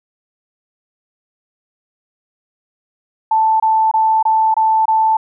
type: tone bursts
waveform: sine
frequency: 881 Hz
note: A5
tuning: 2 cents sharp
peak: -10 dBFS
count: 6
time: 3.31-5.17 s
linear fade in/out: 5 ms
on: 290 ms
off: 24 ms
effects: none